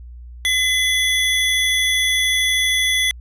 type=tone pair together; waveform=square; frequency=2028 / 3411 Hz; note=B6 / G#7; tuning=+45 / +46 cents; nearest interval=major sixth; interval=901 cents; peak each=-19 dBFS; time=0.45-3.11 s; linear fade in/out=0 ms; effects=added 60 Hz sine -34 dBFS peak until 3.2 s + resampled to 32000 Hz